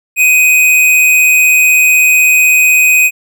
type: tone with amplitude modulation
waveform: square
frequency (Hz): 2500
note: D#7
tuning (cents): +8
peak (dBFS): -4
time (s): 0.16-3.11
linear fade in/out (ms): 50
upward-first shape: sine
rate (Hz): 156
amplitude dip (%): 40
effects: none